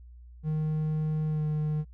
triangle tone with pitch glide, 154.9 to 152.41 Hz, D#3 to D#3, -7 to -35 cents, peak -24 dBFS, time 0.43-1.85 s, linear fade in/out 50 ms, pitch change -28 cents, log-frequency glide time 1.27-1.44 s, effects added 60 Hz sine -46 dBFS peak until 1.93 s

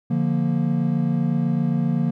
triangle chord, Bb major, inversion first, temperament equal, 146.83 / 174.61 / 233.1 Hz, D3 / F3 / Bb3, 0 / 0 / 0 cents, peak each -21 dBFS, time 0.1-2.11 s, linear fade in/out 10 ms, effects none

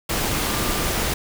sine tone in noise, 1191 Hz, D6, 24 cents sharp, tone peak -34 dBFS, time 0.45-0.94 s, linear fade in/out 5 ms, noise pink, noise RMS -23 dBFS, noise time 0.09-1.14 s, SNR -14 dB, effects none

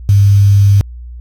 sine tone with quantisation, 100.1 Hz, G2, 37 cents sharp, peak -4 dBFS, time 0.09-0.81 s, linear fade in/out 0 ms, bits 5, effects added 60 Hz sine -26 dBFS peak until 1.2 s + AAC 64 kbps

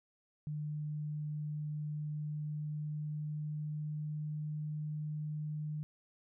sine tone with pitch glide, 150.4 to 151.71 Hz, D3 to D#3, +42 to -43 cents, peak -36 dBFS, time 0.47-5.83 s, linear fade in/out 0 ms, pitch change +15 cents, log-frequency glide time 2.06-4.61 s, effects none

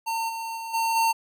square tone with level steps, 908 Hz, A#5, 46 cents flat, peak -26 / -31 / -33 / -23 / -20 dBFS, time 0.06-1.13 s, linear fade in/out 20 ms, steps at 0.28 / 0.56 / 0.73 / 0.95 s, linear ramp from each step 20 ms, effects none

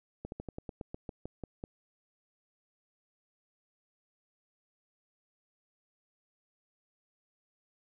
slowing click train, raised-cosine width 2 ms, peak -26 dBFS, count 12, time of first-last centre 0.25-1.639 s, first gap 71 ms, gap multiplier 1.11, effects none

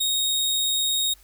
sawtooth tone, 3742 Hz, A#7, 6 cents sharp, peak -18 dBFS, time 0-1.14 s, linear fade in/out 10 ms, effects added 50 Hz sine -53 dBFS peak until 1.23 s + white hiss -56 dBFS RMS until 1.23 s

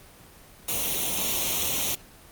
white noise with comb filter, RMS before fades -27 dBFS, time 0.68-1.95 s, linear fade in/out 5 ms, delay 0.31 ms, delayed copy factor +0.7, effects pink hiss -50 dBFS RMS until 2.31 s + Opus 24 kbps

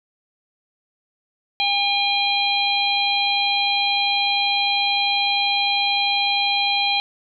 harmonic tone, 807 Hz, G#5, 50 cents flat, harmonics 1 / 3 / 4 / 5, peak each -23 / -23 / -23 / -23 dBFS, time 1.6-7 s, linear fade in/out 0 ms, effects none

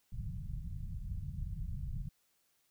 pink low-pass noise, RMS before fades -40 dBFS, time 0.12-2.09 s, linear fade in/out 5 ms, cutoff 170 Hz, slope 48 dB/octave, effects white hiss -75 dBFS RMS until 2.7 s

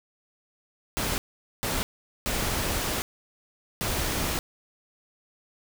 pink noise bursts at uneven times, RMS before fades -28 dBFS, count 4, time 0.97-1.18 / 1.63-1.83 / 2.26-3.02 / 3.81-4.39 s, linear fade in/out 0 ms, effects none

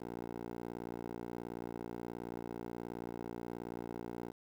10% pulse tone with band-pass filter, 58.6 Hz, A#1, 10 cents sharp, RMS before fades -44 dBFS, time 0-4.32 s, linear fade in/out 10 ms, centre 480 Hz, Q 1.3, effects 10-bit

